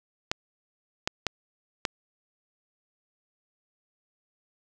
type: clicks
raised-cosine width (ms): 0.2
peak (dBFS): -8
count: 4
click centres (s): 0.315 / 1.075 / 1.267 / 1.852
effects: none